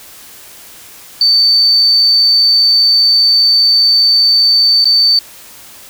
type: tone with dropouts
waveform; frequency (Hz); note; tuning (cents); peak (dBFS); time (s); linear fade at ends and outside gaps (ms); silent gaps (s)
sine; 4555; C#8; +46; -6; 1.21-5.19; 2; 4.844-4.854
effects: white hiss -36 dBFS RMS until 5.89 s